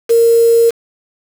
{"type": "tone with quantisation", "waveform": "sine", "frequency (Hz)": 463, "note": "A#4", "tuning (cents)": -12, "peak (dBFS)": -6, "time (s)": [0.09, 0.71], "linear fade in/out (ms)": 20, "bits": 4, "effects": []}